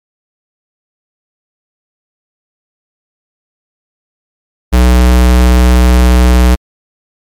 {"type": "tone", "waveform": "square", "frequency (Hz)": 61.74, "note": "B1", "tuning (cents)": 0, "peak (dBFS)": -4, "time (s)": [4.72, 6.56], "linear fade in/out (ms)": 20, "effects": ["MP3 96 kbps"]}